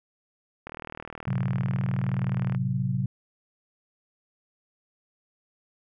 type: click train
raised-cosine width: 0.5 ms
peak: -22 dBFS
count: 75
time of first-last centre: 0.67-2.548 s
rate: 39.4 Hz
type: chord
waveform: sine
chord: F# diminished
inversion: first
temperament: equal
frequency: 110 / 130.81 / 185 Hz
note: A2 / C3 / F#3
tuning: 0 / 0 / 0 cents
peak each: -31 / -26 / -30 dBFS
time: 1.27-3.06 s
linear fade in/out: 5 ms
effects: none